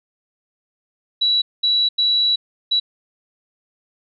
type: tone bursts at uneven times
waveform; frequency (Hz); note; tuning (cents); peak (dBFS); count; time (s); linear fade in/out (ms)
sine; 3922; B7; -13; -14; 4; 1.21-1.42 / 1.63-1.89 / 1.98-2.36 / 2.71-2.8; 10
effects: none